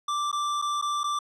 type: tone with dropouts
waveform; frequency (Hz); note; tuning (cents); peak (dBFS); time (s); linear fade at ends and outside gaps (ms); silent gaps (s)
square; 1174.7; D6; 0; -26; 0.08-1.19; 5; 0.316-0.327 / 0.617-0.622 / 0.815-0.823 / 1.034-1.04
effects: low-pass 7000 Hz 12 dB/octave